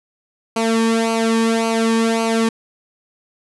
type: tone with flanger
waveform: sawtooth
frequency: 226.5 Hz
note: A#3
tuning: 50 cents flat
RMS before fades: -17 dBFS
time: 0.56-2.49 s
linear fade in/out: 5 ms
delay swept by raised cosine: 0.56 to 1.44 ms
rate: 1.8 Hz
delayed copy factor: -0.75
effects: resampled to 24000 Hz